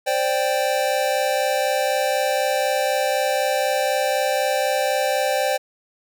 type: chord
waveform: square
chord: C suspended second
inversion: none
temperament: equal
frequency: 523.3 / 587.3 / 784 Hz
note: C5 / D5 / G5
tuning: 0 / 0 / 0 cents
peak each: -24 dBFS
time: 0.06-5.58 s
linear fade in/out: 20 ms
effects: none